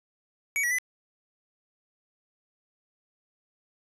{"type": "tone with pitch steps", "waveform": "square", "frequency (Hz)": [2258, 1929, 2003], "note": ["C#7", "B6", "B6"], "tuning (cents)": [31, -41, 24], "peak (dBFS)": -25, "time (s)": [0.56, 0.785], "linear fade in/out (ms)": 0, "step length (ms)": 75, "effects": ["resampled to 32000 Hz", "10-bit"]}